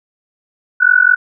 sine tone with amplitude modulation, 1480 Hz, F#6, in tune, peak -3 dBFS, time 0.8-1.16 s, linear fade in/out 20 ms, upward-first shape sine, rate 44.9 Hz, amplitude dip 95%, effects none

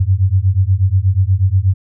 sine beating tone pair, 91.1 / 99.4 Hz, F#2 / G2, -26 / +25 cents, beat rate 8.3 Hz, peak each -13 / -13 dBFS, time 0-1.74 s, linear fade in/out 10 ms, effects none

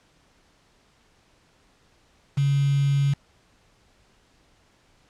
sine tone with quantisation, 140 Hz, C#3, 18 cents sharp, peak -18 dBFS, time 2.37-3.14 s, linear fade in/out 10 ms, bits 6, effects pink hiss -61 dBFS RMS until 5.09 s + low-pass 7000 Hz 12 dB/octave

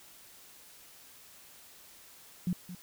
sine tone with echo, 179.1 Hz, F3, 44 cents sharp, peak -27 dBFS, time 2.47-2.53 s, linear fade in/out 2 ms, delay 220 ms, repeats 1, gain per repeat -13 dB, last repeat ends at 2.75 s, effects white hiss -55 dBFS RMS until 2.82 s

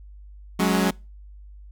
sawtooth chord, F# suspended second, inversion none, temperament equal with one note detuned, 185 / 210.1 / 277.2 Hz, F#3 / G#3 / C#4, 0 / +20 / 0 cents, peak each -17 / -19 / -22 dBFS, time 0.59-0.91 s, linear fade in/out 10 ms, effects noise-tail reverb RT60 0.3 s tail -25 dB re dry + added 50 Hz sine -41 dBFS peak until 1.71 s

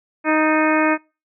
harmonic tone with a mistuned harmonic, 311.1 Hz, D#4, in tune, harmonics 1 / 2 / 3 / 4 / 5 / 6 / 7 / 8, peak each -18 / -21 / -23 / -24 / -25 / -26 / -26 / -27 dBFS, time 0.24-0.98 s, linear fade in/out 50 ms, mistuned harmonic 6, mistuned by -47 cents, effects noise-tail reverb RT60 0.3 s tail -26 dB re dry

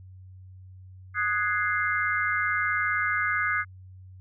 sine chord, Ab dominant seventh, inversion second, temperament equal, 1244.5 / 1480 / 1661.2 / 2093 Hz, Eb6 / Gb6 / Ab6 / C7, 0 / 0 / 0 / 0 cents, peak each -29 dBFS, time 1.14-3.65 s, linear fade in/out 50 ms, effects added 93 Hz sine -44 dBFS peak until 4.2 s

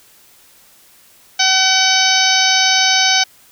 harmonic tone, 759 Hz, F#5, 44 cents sharp, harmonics 1 / 2 / 3 / 4 / 5 / 6 / 7 / 8, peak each -19 / -19 / -19 / -19 / -19 / -19 / -19 / -19 dBFS, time 1.39-3.24 s, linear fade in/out 10 ms, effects white hiss -48 dBFS RMS until 3.51 s

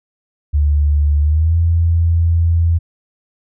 sine tone with pitch glide, 73.42 to 83.85 Hz, D2 to E2, 0 to +30 cents, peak -10 dBFS, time 0.53-2.79 s, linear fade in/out 20 ms, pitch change +230 cents, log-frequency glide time 1.21-1.56 s, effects none

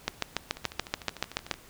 two click trains, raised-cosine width 0.2 ms, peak -23 / -9 dBFS, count 14 / 11, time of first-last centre 0.57-1.54 / 0.08-1.513 s, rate 13.4 / 6.98 Hz, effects pink hiss -53 dBFS RMS until 1.69 s

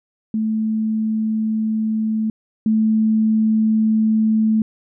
sine tone pair in turn, 218.8 / 218.8 Hz, A3 / A3, -9 / -9 cents, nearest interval unison, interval 0 cents, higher neither, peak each -17 / -13 dBFS, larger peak second, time 0.34-2.3 / 2.66-4.62 s, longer neither, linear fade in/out 2 ms, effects none

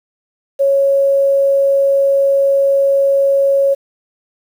sine tone, 552 Hz, C#5, 7 cents flat, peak -9 dBFS, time 0.59-3.75 s, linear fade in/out 20 ms, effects 7-bit

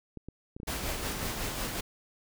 clicks, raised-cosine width 3 ms, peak -28 dBFS, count 9, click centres 0.173 / 0.286 / 0.565 / 0.601 / 0.632 / 0.702 / 0.874 / 0.934 / 1.23 s
pink noise with tremolo, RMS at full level -33 dBFS, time 0.67-1.81 s, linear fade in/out 10 ms, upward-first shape sine, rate 5.5 Hz, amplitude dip 35%
effects none

